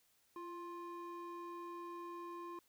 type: ring-modulated tone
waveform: triangle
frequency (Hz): 698.5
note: F5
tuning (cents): 0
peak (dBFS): -40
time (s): 0.36-2.59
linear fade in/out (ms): 2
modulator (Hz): 355
effects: white hiss -74 dBFS RMS until 2.68 s